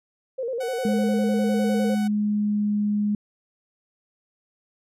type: tone with vibrato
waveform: sine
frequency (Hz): 493.9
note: B4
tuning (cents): 0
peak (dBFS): -25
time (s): 0.38-1.95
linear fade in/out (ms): 10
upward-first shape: square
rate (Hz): 9.9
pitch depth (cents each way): 100
type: tone with tremolo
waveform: sawtooth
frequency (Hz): 746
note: F#5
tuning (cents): +14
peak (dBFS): -28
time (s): 0.6-2.08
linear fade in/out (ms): 10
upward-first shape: sine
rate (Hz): 1.1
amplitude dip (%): 25
type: tone with pitch glide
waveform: sine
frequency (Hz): 209.9 to 207.7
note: G#3 to G#3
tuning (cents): +19 to 0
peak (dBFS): -20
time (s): 0.85-3.15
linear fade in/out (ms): 2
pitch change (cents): -19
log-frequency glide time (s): 1.84-2.73
effects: resampled to 32000 Hz